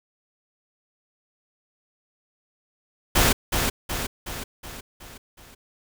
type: noise with echo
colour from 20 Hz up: pink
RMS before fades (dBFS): -18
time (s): 3.15-3.33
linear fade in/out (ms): 10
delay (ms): 370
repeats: 6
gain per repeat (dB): -5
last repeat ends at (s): 5.55
effects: none